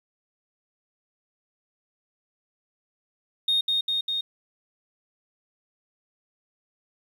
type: tone with echo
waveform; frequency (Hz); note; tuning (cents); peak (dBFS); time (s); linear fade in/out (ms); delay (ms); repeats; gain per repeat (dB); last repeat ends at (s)
sine; 3700; A#7; -14; -18; 3.48-3.61; 5; 200; 3; -2; 4.21
effects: tanh soft clip ceiling -17 dBFS + 9-bit